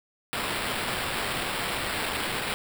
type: noise with sample-and-hold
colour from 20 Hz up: blue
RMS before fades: -30 dBFS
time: 0.33-2.54 s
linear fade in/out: 0 ms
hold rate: 6300 Hz
effects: none